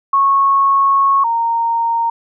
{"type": "tone pair in turn", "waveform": "sine", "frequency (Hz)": [1100, 925], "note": ["C#6", "A#5"], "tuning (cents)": [-14, -14], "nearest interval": "minor third", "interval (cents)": 300, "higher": "first", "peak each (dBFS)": [-9, -13], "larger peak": "first", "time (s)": [[0.13, 1.24], [1.24, 2.1]], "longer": "first", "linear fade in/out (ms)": 5, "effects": []}